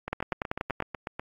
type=two click trains; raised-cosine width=0.5 ms; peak=-13 / -18 dBFS; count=8 / 10; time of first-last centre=0.13-0.803 / 0.08-1.195 s; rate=10.4 / 8.07 Hz; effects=AAC 32 kbps